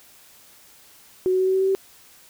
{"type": "tone with pitch steps", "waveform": "sine", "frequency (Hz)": [370.2, 372.8, 375.4, 378, 380.6, 383.3, 385.9], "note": ["F#4", "F#4", "F#4", "F#4", "F#4", "G4", "G4"], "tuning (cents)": [1, 13, 25, 37, 49, -39, -27], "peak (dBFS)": -17, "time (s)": [1.26, 1.75], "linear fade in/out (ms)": 0, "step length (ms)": 70, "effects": ["white hiss -51 dBFS RMS until 2.29 s"]}